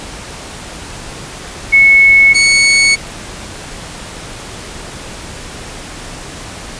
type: tone pair in turn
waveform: sine / sawtooth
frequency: 2200 / 2217 Hz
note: C#7 / C#7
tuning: -14 / 0 cents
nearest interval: unison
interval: 14 cents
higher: second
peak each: -3 dBFS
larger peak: neither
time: 1.72-2.34 / 2.34-2.96 s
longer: neither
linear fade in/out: 20 ms
effects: pink hiss -28 dBFS RMS until 6.79 s + resampled to 22050 Hz